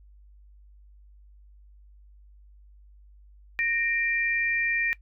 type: tone pair together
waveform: sine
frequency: 1851 / 2369 Hz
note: A#6 / D7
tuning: -13 / +14 cents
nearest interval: major third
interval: 427 cents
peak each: -26 dBFS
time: 3.59-4.93 s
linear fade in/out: 0 ms
effects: noise-tail reverb RT60 0.1 s tail -20 dB re dry + added 50 Hz sine -50 dBFS peak until 5.01 s